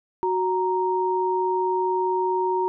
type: tone pair together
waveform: sine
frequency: 370 / 932.3 Hz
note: F#4 / A#5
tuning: 0 / 0 cents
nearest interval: octave + major third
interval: 1600 cents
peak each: -23 dBFS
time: 0.23-2.68 s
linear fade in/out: 0 ms
effects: none